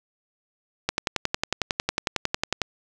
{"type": "click train", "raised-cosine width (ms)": 0.2, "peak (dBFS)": -5, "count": 20, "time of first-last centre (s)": [0.89, 2.617], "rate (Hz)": 11, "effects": []}